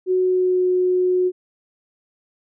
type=tone with pitch glide; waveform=sine; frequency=369.4 to 364.9 Hz; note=F#4 to F#4; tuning=-3 to -24 cents; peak=-15 dBFS; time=0.06-1.32 s; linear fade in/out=50 ms; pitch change=-21 cents; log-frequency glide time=0.18-0.67 s; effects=none